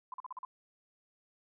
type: tone bursts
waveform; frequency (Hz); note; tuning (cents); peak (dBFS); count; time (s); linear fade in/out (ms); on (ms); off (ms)
sine; 1017; C6; -50; -39; 6; 0.12-0.45; 2; 20; 42
effects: none